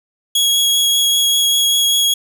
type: tone with vibrato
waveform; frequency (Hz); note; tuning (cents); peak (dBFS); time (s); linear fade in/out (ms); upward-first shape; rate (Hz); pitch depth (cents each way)
sawtooth; 3322; G#7; 0; -9; 0.35-2.14; 5; triangle; 5.1; 11
effects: none